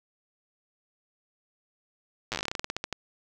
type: slowing click train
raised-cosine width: 0.2 ms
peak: -13 dBFS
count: 19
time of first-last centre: 2.32-2.927 s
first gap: 8 ms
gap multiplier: 1.15
effects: none